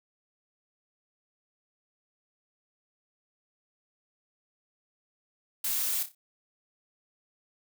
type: noise with echo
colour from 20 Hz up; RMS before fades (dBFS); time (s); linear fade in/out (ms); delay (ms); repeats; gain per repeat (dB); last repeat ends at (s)
blue; -30; 5.64-6.03; 5; 30; 4; -9; 6.15
effects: none